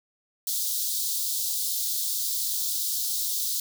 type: high-pass noise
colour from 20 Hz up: white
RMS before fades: -28 dBFS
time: 0.47-3.6 s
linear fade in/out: 2 ms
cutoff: 3600 Hz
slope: 48 dB/octave
effects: none